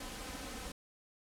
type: noise with comb filter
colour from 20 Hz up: pink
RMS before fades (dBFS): -44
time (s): 0-0.72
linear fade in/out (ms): 5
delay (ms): 3.9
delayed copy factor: +0.6
effects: low-pass 11000 Hz 12 dB/octave